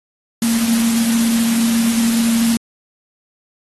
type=tone in noise; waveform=sine; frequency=229.8 Hz; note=A#3; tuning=25 cents flat; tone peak=-13 dBFS; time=0.42-2.57 s; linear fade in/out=2 ms; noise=white; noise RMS=-23 dBFS; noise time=0.42-2.57 s; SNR=+7 dB; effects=AAC 32 kbps